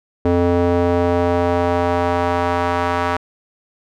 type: tone with band-pass filter sweep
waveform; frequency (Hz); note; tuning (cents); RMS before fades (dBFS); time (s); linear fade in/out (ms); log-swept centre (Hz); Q
square; 87.3; F2; 0; -17; 0.25-3.17; 5; 420 to 1100; 1.3
effects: none